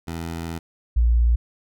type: tone pair in turn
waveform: 15% pulse / sine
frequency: 83.1 / 58.47 Hz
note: E2 / A#1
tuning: +15 / +6 cents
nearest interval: tritone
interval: 609 cents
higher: first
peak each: -22 / -14 dBFS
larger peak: second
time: 0.07-0.59 / 0.96-1.36 s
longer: first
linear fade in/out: 10 ms
effects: none